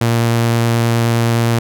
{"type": "tone with vibrato", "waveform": "sawtooth", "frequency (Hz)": 116.54, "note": "A#2", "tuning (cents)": 0, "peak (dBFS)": -8, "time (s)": [0.01, 1.59], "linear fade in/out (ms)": 5, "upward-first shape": "triangle", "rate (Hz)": 9.6, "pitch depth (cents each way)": 10, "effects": []}